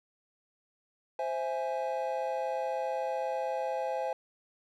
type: chord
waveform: triangle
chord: C augmented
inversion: none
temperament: equal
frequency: 523.3 / 659.3 / 830.6 Hz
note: C5 / E5 / G#5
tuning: 0 / 0 / 0 cents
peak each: -32 / -34 / -33 dBFS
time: 1.19-4.13 s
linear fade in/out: 2 ms
effects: none